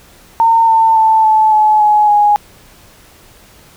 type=tone with pitch steps; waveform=sine; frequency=911 / 896.9 / 883 / 869.4 / 855.9 / 842.7 / 829.6 Hz; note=A#5 / A5 / A5 / A5 / A5 / G#5 / G#5; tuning=-40 / +33 / +6 / -21 / -48 / +25 / -2 cents; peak=-6 dBFS; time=0.4-2.36 s; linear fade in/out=0 ms; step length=280 ms; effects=pink hiss -43 dBFS RMS until 3.76 s